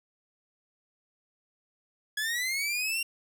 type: linear sweep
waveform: sawtooth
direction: up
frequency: 1675 to 2778 Hz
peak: -25 dBFS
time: 2.17-3.03 s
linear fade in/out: 5 ms
effects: none